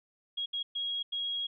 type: tone bursts at uneven times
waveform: sine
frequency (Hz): 3296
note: G#7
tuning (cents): -14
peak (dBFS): -31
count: 4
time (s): 0.37-0.46 / 0.53-0.63 / 0.75-1.03 / 1.12-1.47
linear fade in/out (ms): 10
effects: none